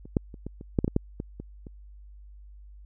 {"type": "clicks", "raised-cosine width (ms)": 3, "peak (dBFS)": [-30, -9, -30, -22, -28, -9, -11, -14, -9, -19, -24, -29], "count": 12, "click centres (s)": [0.055, 0.168, 0.342, 0.466, 0.611, 0.788, 0.845, 0.879, 0.964, 1.201, 1.4, 1.668], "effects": ["added 50 Hz sine -45 dBFS peak until 2.85 s"]}